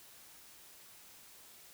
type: silence
effects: white hiss -57 dBFS RMS until 1.73 s